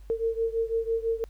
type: beating tone pair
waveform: sine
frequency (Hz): 452.5 / 458.5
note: A4 / A#4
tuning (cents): +48 / -29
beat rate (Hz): 6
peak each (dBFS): -27 / -29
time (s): 0.1-1.24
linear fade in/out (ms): 0
effects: added 50 Hz sine -44 dBFS peak until 1.29 s + pink hiss -64 dBFS RMS until 1.29 s